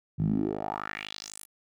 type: tone with band-pass filter sweep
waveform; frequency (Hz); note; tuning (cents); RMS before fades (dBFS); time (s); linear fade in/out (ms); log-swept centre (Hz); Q
10% pulse; 51.91; G#1; 0; -32; 0.18-1.46; 20; 130 to 12000; 3.9
effects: none